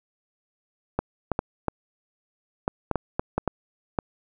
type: clicks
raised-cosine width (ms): 1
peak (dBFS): -9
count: 11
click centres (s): 0.99 / 1.317 / 1.391 / 1.683 / 2.679 / 2.913 / 2.957 / 3.195 / 3.38 / 3.477 / 3.988
effects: none